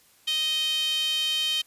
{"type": "tone with high-pass filter", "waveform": "sawtooth", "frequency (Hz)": 622.3, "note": "D#5", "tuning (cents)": 0, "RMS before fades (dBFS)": -26, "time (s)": [0.27, 1.62], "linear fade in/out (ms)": 10, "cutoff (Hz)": 3200, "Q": 8.2, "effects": ["white hiss -59 dBFS RMS until 1.66 s", "resampled to 32000 Hz"]}